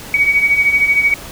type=beating tone pair; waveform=sine; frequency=2246 / 2259 Hz; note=C#7 / C#7; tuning=+22 / +32 cents; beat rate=13 Hz; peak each=-17 / -11 dBFS; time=0.14-1.14 s; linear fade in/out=2 ms; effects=pink hiss -32 dBFS RMS until 1.31 s